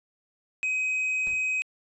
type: tone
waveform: triangle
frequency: 2525 Hz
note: D#7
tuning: 25 cents sharp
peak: -23 dBFS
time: 0.63-1.62 s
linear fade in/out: 0 ms
type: noise with exponential decay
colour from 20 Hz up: brown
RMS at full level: -39 dBFS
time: 1.27-1.48 s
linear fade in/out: 0 ms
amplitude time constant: 44 ms
effects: resampled to 22050 Hz